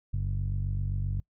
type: tone with low-pass filter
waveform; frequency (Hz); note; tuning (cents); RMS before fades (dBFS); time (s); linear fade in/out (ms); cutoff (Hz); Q
sawtooth; 47.66; G1; -48; -30; 0.13-1.2; 0; 120; 4.5
effects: noise-tail reverb RT60 0.1 s tail -23 dB re dry